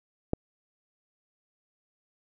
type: click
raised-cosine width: 2 ms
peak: -12 dBFS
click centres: 0.334 s
effects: none